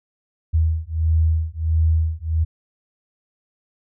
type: beating tone pair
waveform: sine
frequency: 79.6 / 81.1 Hz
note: D#2 / E2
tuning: +40 / -28 cents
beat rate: 1.5 Hz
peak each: -19 / -19 dBFS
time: 0.53-2.45 s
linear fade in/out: 20 ms
effects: none